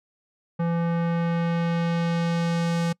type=tone with low-pass filter sweep; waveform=square; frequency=168.9 Hz; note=E3; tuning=42 cents sharp; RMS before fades=-24 dBFS; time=0.59-2.93 s; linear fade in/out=10 ms; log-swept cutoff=1300 to 8100 Hz; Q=0.77; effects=noise-tail reverb RT60 0.1 s tail -25 dB re dry